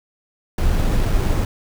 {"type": "noise with sample-and-hold", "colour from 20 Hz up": "brown", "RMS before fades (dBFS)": -17, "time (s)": [0.58, 1.45], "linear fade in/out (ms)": 2, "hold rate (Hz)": 7350, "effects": []}